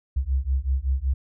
sine beating tone pair, 64 / 69.3 Hz, C2 / C#2, -38 / 0 cents, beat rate 5.3 Hz, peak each -24 dBFS, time 0.16-1.14 s, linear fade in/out 10 ms, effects none

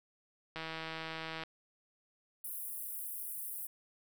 click train, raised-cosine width 0.3 ms, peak -25 dBFS, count 142, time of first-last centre 0.56-1.436 s, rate 161 Hz
pink high-pass noise, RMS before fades -42 dBFS, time 2.44-3.67 s, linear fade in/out 5 ms, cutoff 10000 Hz, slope 48 dB/octave
effects none

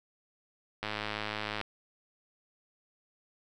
click train, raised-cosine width 0.3 ms, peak -18 dBFS, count 84, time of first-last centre 0.83-1.613 s, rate 106 Hz, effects none

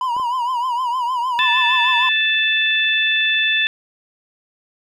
triangle tone with vibrato, 987.8 Hz, B5, in tune, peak -16 dBFS, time 0.01-2.09 s, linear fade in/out 2 ms, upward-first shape triangle, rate 6.5 Hz, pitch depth 110 cents each way
clicks, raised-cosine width 1 ms, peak -22 / -22 dBFS, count 2, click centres 0.166 / 0.198 s
harmonic tone, 878 Hz, A5, 4 cents flat, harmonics 2 / 3 / 4, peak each -19 / -19 / -19 dBFS, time 1.39-3.67 s, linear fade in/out 0 ms
effects none

